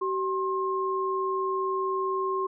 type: tone pair together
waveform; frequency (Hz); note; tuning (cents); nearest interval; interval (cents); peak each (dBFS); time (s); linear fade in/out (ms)
sine; 381.3 / 1066; G4 / C6; -48 / +32; octave + tritone; 1780; -28; 0.01-2.47; 10
effects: none